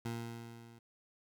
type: tone with level ramp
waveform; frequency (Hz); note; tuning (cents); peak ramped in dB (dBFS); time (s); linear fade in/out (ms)
20% pulse; 116.54; A#2; 0; -31 to -51; 0.05-0.79; 5
effects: none